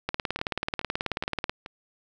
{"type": "two click trains", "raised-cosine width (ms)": 0.3, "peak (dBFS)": [-11, -22], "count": [27, 4], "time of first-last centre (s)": [[0.09, 1.495], [0.39, 1.661]], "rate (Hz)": [18.5, 2.36], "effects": []}